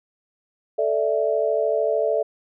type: chord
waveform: sine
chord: A suspended fourth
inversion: none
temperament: just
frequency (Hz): 440 / 586.7 / 660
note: A4 / D5 / E5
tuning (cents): 0 / -2 / +2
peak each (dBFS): -23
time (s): 0.78-2.23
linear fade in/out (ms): 10
effects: none